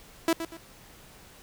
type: tone with echo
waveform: sawtooth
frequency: 329.6 Hz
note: E4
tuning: in tune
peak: -17 dBFS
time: 0.28-0.33 s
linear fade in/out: 2 ms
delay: 120 ms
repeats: 2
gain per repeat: -10 dB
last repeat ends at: 0.57 s
effects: pink hiss -52 dBFS RMS until 1.42 s